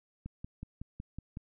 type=click train; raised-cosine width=5 ms; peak=-28 dBFS; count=7; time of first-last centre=0.26-1.371 s; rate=5.4 Hz; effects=none